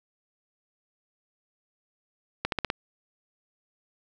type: accelerating click train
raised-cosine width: 0.3 ms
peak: -10 dBFS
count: 5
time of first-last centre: 2.45-2.701 s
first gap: 72 ms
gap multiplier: 0.91
effects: none